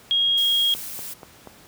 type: tone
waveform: sine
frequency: 3271 Hz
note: G#7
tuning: 27 cents flat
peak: -17 dBFS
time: 0.11-0.74 s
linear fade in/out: 0 ms
type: noise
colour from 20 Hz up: blue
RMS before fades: -34 dBFS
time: 0.37-1.14 s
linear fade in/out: 10 ms
type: click train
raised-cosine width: 1 ms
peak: -24 dBFS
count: 4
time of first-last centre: 0.75-1.473 s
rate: 4.15 Hz
effects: pink hiss -49 dBFS RMS until 1.67 s + high-pass 80 Hz 12 dB/octave